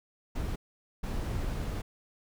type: noise bursts at uneven times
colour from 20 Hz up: brown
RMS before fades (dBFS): -33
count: 2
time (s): 0.35-0.56 / 1.03-1.82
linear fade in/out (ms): 10
effects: none